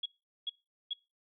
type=tone bursts; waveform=sine; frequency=3335 Hz; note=G#7; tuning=7 cents sharp; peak=-32 dBFS; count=3; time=0.03-0.934 s; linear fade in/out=5 ms; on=28 ms; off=410 ms; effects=noise-tail reverb RT60 0.3 s tail -22 dB re dry